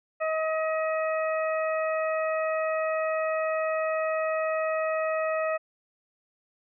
harmonic tone, 634 Hz, D#5, 32 cents sharp, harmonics 1 / 2 / 3 / 4, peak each -26 / -32 / -36 / -38 dBFS, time 0.2-5.58 s, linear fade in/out 20 ms, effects none

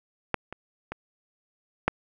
clicks, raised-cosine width 0.5 ms, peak -8 / -22 / -18 / -6 dBFS, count 4, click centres 0.343 / 0.526 / 0.92 / 1.88 s, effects none

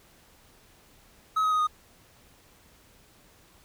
triangle tone with pitch steps, 1279 / 1264.3 / 1249.8 / 1235.4 Hz, D#6 / D#6 / D#6 / D#6, +47 / +27 / +7 / -13 cents, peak -20 dBFS, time 1.36-1.672 s, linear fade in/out 10 ms, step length 78 ms, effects pink hiss -58 dBFS RMS until 3.64 s

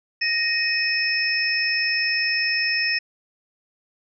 sine tone cluster, 1865 / 2520 / 5280 Hz, A#6 / D#7 / E8, 0 / +21 / +2 cents, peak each -24 dBFS, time 0.21-2.99 s, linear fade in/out 10 ms, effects none

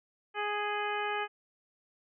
harmonic tone with a mistuned harmonic, 415.3 Hz, G#4, in tune, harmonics 1 / 2 / 3 / 4 / 5 / 6 / 7, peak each -37 / -35 / -38 / -38 / -42 / -41 / -44 dBFS, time 0.34-1.28 s, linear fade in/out 50 ms, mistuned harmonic 7, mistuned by +54 cents, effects none

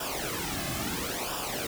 pink noise with flanger, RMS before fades -33 dBFS, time 0-1.67 s, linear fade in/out 5 ms, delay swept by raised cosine 0.47 to 2.17 ms, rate 0.74 Hz, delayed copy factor -0.75, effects none

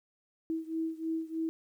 sine beating tone pair, 322.5 / 325.7 Hz, E4 / E4, -38 / -21 cents, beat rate 3.2 Hz, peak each -34 / -36 dBFS, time 0.5-1.49 s, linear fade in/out 0 ms, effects 11-bit

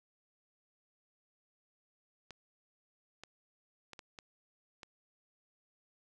clicks, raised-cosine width 0.2 ms, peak -30 dBFS, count 6, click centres 2.307 / 3.236 / 3.933 / 3.992 / 4.188 / 4.832 s, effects none

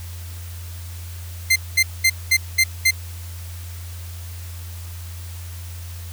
sawtooth tone bursts, 2084 Hz, C7, 7 cents flat, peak -9 dBFS, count 6, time 1.5-2.91 s, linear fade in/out 10 ms, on 60 ms, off 210 ms, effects added 86 Hz sine -31 dBFS peak until 6.12 s + white hiss -42 dBFS RMS until 6.12 s

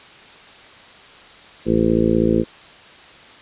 harmonic tone, 56.1 Hz, A1, 34 cents sharp, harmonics 1 / 2 / 3 / 4 / 5 / 6 / 7 / 8 / 9, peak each -28 / -27 / -23 / -19 / -28 / -19 / -22 / -25 / -24 dBFS, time 1.65-2.45 s, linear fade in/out 50 ms, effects white hiss -43 dBFS RMS until 3.41 s + resampled to 8000 Hz

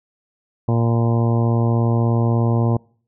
harmonic tone with a mistuned harmonic, 116.54 Hz, A#2, in tune, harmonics 1 / 2 / 3 / 4 / 5 / 6 / 7 / 8 / 9, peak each -16 / -22 / -26 / -28 / -30 / -32 / -33 / -34 / -35 dBFS, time 0.68-2.77 s, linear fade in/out 5 ms, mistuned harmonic 9, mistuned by -33 cents, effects noise-tail reverb RT60 0.5 s tail -26 dB re dry

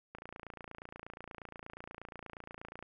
click train, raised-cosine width 0.5 ms, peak -30 dBFS, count 77, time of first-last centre 0.15-2.826 s, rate 28.4 Hz, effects none

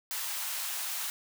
white high-pass noise, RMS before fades -35 dBFS, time 0.11-1.1 s, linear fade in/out 0 ms, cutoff 720 Hz, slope 24 dB/octave, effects none

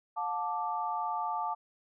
sine chord, D minor, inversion first, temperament equal with one note detuned, 716 / 880 / 1174.7 Hz, F5 / A5 / D6, +43 / 0 / 0 cents, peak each -37 / -33 / -36 dBFS, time 0.16-1.55 s, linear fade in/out 20 ms, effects none

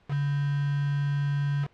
sine tone with quantisation, 142.5 Hz, C#3, 48 cents sharp, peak -24 dBFS, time 0.08-1.68 s, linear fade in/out 50 ms, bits 6, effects pink hiss -62 dBFS RMS until 1.73 s + low-pass 3000 Hz 12 dB/octave

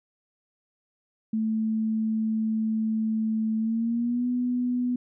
sine tone with pitch glide, 220 to 246.9 Hz, A3 to B3, 0 to 0 cents, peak -23 dBFS, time 1.33-4.96 s, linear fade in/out 5 ms, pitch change +200 cents, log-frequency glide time 3.58-4.27 s, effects none

